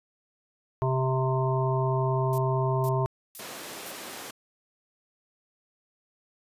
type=harmonic tone; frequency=130.81 Hz; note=C3; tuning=in tune; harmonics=1 / 3 / 5 / 7 / 8; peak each=-25 / -30 / -32 / -33 / -34 dBFS; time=0.82-3.06 s; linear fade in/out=0 ms
type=noise bursts; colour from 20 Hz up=violet; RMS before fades=-39 dBFS; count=4; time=2.33-3.91 s; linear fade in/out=0 ms; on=50 ms; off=460 ms
type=high-pass noise; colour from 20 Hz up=pink; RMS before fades=-40 dBFS; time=3.39-4.31 s; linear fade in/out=5 ms; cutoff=290 Hz; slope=12 dB/octave
effects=resampled to 32000 Hz